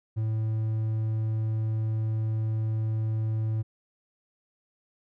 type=tone; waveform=triangle; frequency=110 Hz; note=A2; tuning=in tune; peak=-23 dBFS; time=0.16-3.63 s; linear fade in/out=20 ms; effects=none